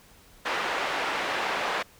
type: band-pass noise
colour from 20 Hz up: pink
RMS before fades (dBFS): -29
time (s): 0.45-1.83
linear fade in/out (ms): 10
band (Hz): 610 to 2600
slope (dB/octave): 12
effects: pink hiss -55 dBFS RMS until 1.99 s